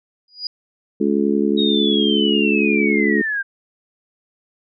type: tone with exponential growth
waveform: sine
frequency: 4900 Hz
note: D#8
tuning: 27 cents flat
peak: -19 dBFS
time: 0.28-0.47 s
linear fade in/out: 2 ms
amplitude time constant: 41 ms
type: harmonic tone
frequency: 71 Hz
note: C#2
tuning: 42 cents sharp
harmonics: 3 / 4 / 5 / 6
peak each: -19 / -20 / -21 / -22 dBFS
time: 1-3.22 s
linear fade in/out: 10 ms
type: linear sweep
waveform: sine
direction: down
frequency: 3787 to 1568 Hz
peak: -19 dBFS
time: 1.57-3.43 s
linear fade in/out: 20 ms
effects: none